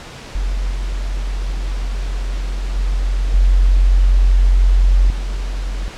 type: tone with level steps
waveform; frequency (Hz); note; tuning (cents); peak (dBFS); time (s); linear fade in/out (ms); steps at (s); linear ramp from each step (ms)
sine; 45; F#1; -47; -16 / -18 / -14 / -8 / -19; 0.35-5.88; 0; 0.7 / 2.76 / 3.34 / 5.1; 2
effects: pink hiss -34 dBFS RMS until 5.97 s + low-pass 6000 Hz 12 dB/octave